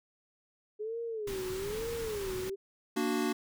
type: tone with vibrato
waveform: sine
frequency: 415.3 Hz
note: G#4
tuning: in tune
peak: -34 dBFS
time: 0.79-2.56 s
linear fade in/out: 20 ms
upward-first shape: sine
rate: 1.1 Hz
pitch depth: 200 cents each way
type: band-stop noise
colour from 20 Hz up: pink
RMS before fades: -42 dBFS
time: 1.27-2.5 s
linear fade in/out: 5 ms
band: 570 to 810 Hz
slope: 96 dB/octave
type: chord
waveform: square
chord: Bb augmented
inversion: none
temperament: equal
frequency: 233.1 / 293.7 / 370 Hz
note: Bb3 / D4 / F#4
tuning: 0 / 0 / 0 cents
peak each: -34 dBFS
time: 2.96-3.33 s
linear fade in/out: 10 ms
effects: none